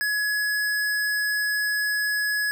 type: tone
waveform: square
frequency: 1687 Hz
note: G#6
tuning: 27 cents sharp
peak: -23 dBFS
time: 0.01-2.51 s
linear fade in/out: 0 ms
effects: none